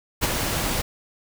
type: noise with ADSR envelope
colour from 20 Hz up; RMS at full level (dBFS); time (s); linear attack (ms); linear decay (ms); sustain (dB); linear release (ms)
pink; -20; 0.21-0.82; 28; 29; -5; 10
effects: none